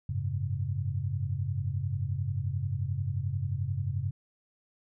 sine chord, F# suspended second, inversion none, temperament equal with one note detuned, 92.5 / 103.83 / 135.27 Hz, F#2 / G#2 / C#3, 0 / 0 / -42 cents, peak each -33 dBFS, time 0.09-4.11 s, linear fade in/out 5 ms, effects none

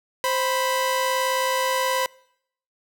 sawtooth tone pair together, 523.3 / 987.8 Hz, C5 / B5, 0 / 0 cents, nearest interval major seventh, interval 1100 cents, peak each -20 dBFS, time 0.24-2.06 s, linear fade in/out 0 ms, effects noise-tail reverb RT60 0.7 s tail -24 dB re dry

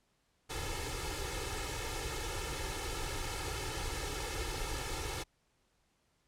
pink noise with comb filter, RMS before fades -38 dBFS, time 0.49-5.24 s, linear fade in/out 20 ms, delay 2.3 ms, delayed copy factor +0.95, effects pink hiss -75 dBFS RMS until 6.27 s + low-pass 10000 Hz 12 dB/octave

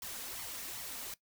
white noise with flanger, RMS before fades -43 dBFS, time 0.02-1.14 s, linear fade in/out 2 ms, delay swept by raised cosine 0.9 to 4.4 ms, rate 2.6 Hz, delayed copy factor +0.65, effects noise-tail reverb RT60 0.1 s tail -18 dB re dry

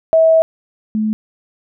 sine tone pair in turn, 647 / 215.9 Hz, E5 / A3, -32 / -33 cents, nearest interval octave + perfect fifth, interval 1901 cents, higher first, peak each -7 / -14 dBFS, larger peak first, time 0.13-0.42 / 0.95-1.13 s, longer first, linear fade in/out 0 ms, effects none

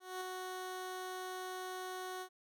15% pulse tone with ADSR envelope, 370 Hz, F#4, in tune, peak -32 dBFS, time 0-2.29 s, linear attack 210 ms, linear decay 5 ms, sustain -3 dB, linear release 76 ms, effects none

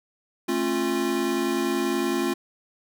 square chord, A augmented, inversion none, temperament equal with one note detuned, 220 / 270.5 / 349.2 Hz, A3 / C#4 / E#4, 0 / -42 / 0 cents, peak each -31 / -28 / -26 dBFS, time 0.48-2.34 s, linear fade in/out 10 ms, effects none

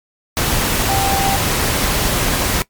sine tone in noise, 784 Hz, G5, in tune, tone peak -17 dBFS, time 0.89-1.36 s, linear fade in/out 0 ms, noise pink, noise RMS -17 dBFS, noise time 0.37-2.62 s, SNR -3 dB, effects noise-tail reverb RT60 0.1 s tail -20 dB re dry + MP3 96 kbps

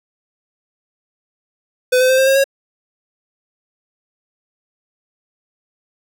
square tone with pitch steps, 504 / 512.5 / 521.2 / 530 / 538.9 / 548 Hz, B4 / C5 / C5 / C5 / C#5 / C#5, +35 / -36 / -7 / +22 / -49 / -20 cents, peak -11 dBFS, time 1.92-2.442 s, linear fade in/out 10 ms, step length 87 ms, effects none

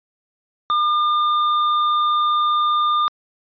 sine tone with hard clipping, 1205 Hz, D6, 44 cents sharp, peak -17 dBFS, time 0.7-3.08 s, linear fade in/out 0 ms, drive 8 dB, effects resampled to 11025 Hz

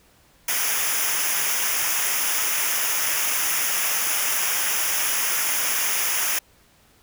white noise with comb filter, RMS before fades -23 dBFS, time 0.48-6.39 s, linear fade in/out 5 ms, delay 0.24 ms, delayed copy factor -0.8, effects pink hiss -57 dBFS RMS until 7.02 s

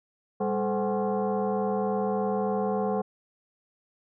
sine tone with frequency modulation, 116.3 Hz, A#2, 4 cents flat, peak -24 dBFS, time 0.4-3.02 s, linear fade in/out 10 ms, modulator 316 Hz, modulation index 2.3, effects none

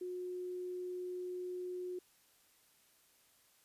sine tone, 361.9 Hz, F#4, 38 cents flat, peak -39 dBFS, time 0.01-1.99 s, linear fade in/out 5 ms, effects white hiss -69 dBFS RMS until 3.64 s + resampled to 32000 Hz

